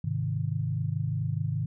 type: chord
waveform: sine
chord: Ab major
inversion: none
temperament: equal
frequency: 103.83 / 130.81 / 155.56 Hz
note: Ab2 / C3 / Eb3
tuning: 0 / 0 / 0 cents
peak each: -31 dBFS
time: 0.04-1.66 s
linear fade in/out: 5 ms
effects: none